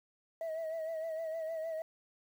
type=tone with vibrato; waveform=sine; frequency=645 Hz; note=E5; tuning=38 cents flat; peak=-33 dBFS; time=0.41-1.82 s; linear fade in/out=2 ms; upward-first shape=sine; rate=6.5 Hz; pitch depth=45 cents each way; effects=tanh soft clip ceiling -34 dBFS + 10-bit